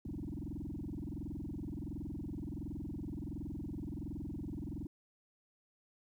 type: tone with frequency modulation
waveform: sine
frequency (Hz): 185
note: F#3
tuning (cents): 0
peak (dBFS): -38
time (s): 0.05-4.87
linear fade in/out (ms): 5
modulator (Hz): 21.4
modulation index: 6.5
effects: tanh soft clip ceiling -35 dBFS + 12-bit